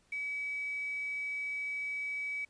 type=tone with quantisation; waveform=sine; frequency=2283 Hz; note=D7; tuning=50 cents flat; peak=-34 dBFS; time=0.12-2.45 s; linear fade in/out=5 ms; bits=9; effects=pink hiss -69 dBFS RMS until 2.49 s + resampled to 22050 Hz